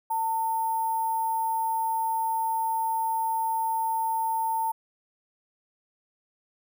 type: tone with sample-and-hold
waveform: sine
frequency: 900 Hz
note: A5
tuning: 39 cents sharp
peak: -24 dBFS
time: 0.1-4.72 s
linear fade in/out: 10 ms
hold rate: 11025 Hz
effects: none